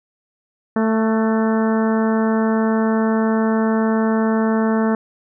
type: harmonic tone with a mistuned harmonic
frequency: 221.6 Hz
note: A3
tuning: 13 cents sharp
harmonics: 1 / 2 / 3 / 4 / 5 / 6 / 7 / 8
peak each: -16 / -22 / -26 / -28 / -30 / -32 / -33 / -34 dBFS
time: 0.76-4.95 s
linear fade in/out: 2 ms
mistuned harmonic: 7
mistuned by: -34 cents
effects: none